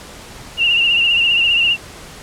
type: tone with vibrato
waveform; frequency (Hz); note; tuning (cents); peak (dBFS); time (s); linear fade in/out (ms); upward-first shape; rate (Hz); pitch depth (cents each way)
sine; 2784; F7; -6; -11; 0.57-1.77; 50; triangle; 15; 69
effects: pink hiss -36 dBFS RMS until 2.22 s + low-pass 10000 Hz 12 dB/octave